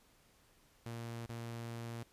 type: tone with dropouts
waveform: sawtooth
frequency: 116.54 Hz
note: A#2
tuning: in tune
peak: -38 dBFS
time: 0.86-2.03 s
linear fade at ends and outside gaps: 0 ms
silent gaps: 1.259-1.294 s
effects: pink hiss -68 dBFS RMS until 2.12 s + resampled to 32000 Hz